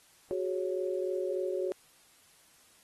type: chord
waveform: sine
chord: F# suspended second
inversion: none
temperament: equal with one note detuned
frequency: 370 / 413.4 / 554.4 Hz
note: F#4 / G#4 / C#5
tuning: 0 / -8 / 0 cents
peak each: -32 / -37 / -35 dBFS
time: 0.31-1.72 s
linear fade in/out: 0 ms
effects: white hiss -62 dBFS RMS until 2.83 s + AAC 32 kbps